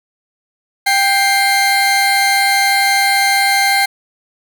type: tone pair together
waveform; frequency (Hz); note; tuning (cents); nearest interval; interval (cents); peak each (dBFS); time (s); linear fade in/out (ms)
30% pulse; 789 / 2105; G5 / C7; +11 / +10; octave + perfect fourth; 1699; -11; 0.86-3.86; 10
effects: none